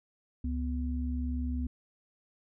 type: tone pair together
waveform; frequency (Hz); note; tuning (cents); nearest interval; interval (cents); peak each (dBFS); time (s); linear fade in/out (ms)
sine; 70.1 / 247.9; C#2 / B3; +20 / +7; octave + minor seventh; 2187; -31 / -35; 0.44-1.67; 5
effects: none